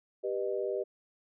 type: chord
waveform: sine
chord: G augmented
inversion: none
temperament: just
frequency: 392 / 490 / 612.5 Hz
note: G4 / B4 / D#5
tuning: 0 / -14 / -27 cents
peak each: -33 / -35 / -36 dBFS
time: 0.23-0.84 s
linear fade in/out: 20 ms
effects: none